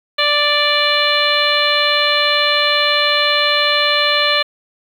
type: harmonic tone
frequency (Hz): 587.3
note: D5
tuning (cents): 0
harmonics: 1 / 2 / 3 / 4 / 5 / 6 / 7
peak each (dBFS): -20 / -20 / -20 / -20 / -20 / -20 / -20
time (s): 0.18-4.43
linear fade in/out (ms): 10
effects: 7-bit